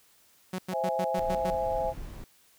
sawtooth tone bursts, 185 Hz, F#3, in tune, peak -27 dBFS, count 7, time 0.53-1.504 s, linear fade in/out 5 ms, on 56 ms, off 97 ms
sine chord, C augmented, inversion none, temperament equal, 523.3 / 659.3 / 830.6 Hz, C5 / E5 / G#5, 0 / 0 / 0 cents, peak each -31 dBFS, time 0.71-1.94 s, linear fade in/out 50 ms
brown noise, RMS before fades -40 dBFS, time 1.18-2.24 s, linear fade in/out 0 ms
effects white hiss -62 dBFS RMS until 2.58 s

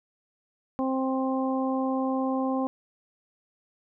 harmonic tone, 263.2 Hz, C4, 10 cents sharp, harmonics 1 / 2 / 3 / 4, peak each -26 / -31 / -33 / -35 dBFS, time 0.79-2.67 s, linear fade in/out 0 ms, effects none

